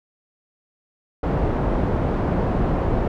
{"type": "low-pass noise", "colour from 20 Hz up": "pink", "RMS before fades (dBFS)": -21, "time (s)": [1.23, 3.08], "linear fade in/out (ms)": 5, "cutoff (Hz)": 760, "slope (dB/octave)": 12, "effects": []}